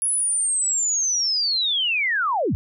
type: linear sweep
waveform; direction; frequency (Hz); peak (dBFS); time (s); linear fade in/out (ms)
sine; down; 10520 to 58.1; -19; 0.02-2.55; 0
effects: none